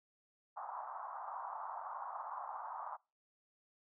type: band-pass noise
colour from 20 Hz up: pink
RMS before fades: -45 dBFS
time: 0.56-2.97 s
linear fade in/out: 20 ms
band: 750 to 1200 Hz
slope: 48 dB/octave
effects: noise-tail reverb RT60 0.3 s tail -25 dB re dry